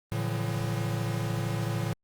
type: tone cluster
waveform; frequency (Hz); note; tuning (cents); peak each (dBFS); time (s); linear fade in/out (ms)
square; 112.9 / 143.2 / 167.7 / 181.1; A2 / D3 / E3 / F#3; +45 / -43 / +30 / -37; -31 / -35 / -37 / -40; 0.12-1.93; 0
effects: Opus 32 kbps